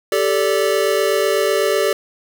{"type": "chord", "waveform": "square", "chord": "G suspended second", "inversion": "none", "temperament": "equal with one note detuned", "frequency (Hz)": [392, 440, 580.2], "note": ["G4", "A4", "D5"], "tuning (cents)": [0, 0, -21], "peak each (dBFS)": -20, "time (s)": [0.12, 1.93], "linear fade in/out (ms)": 2, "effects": []}